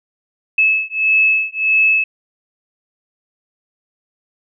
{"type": "beating tone pair", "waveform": "sine", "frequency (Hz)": [2598, 2599.6], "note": ["E7", "E7"], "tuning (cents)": [-26, -25], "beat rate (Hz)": 1.6, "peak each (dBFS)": -15, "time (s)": [0.58, 2.04], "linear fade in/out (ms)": 5, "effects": []}